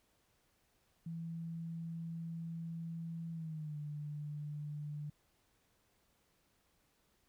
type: tone with pitch glide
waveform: sine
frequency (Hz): 165.6 to 148.39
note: E3 to D3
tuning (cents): +8 to +18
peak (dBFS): -40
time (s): 1.06-5.1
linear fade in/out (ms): 5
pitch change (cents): -190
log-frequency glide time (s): 3.32-3.77
effects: pink hiss -75 dBFS RMS until 7.28 s